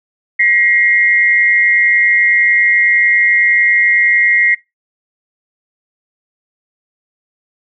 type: tone pair together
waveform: sine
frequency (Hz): 1909.1 / 2120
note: A#6 / C7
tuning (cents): +41 / +22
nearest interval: major second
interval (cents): 181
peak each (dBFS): -11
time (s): 0.39-4.55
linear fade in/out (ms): 10
effects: noise-tail reverb RT60 0.2 s tail -21 dB re dry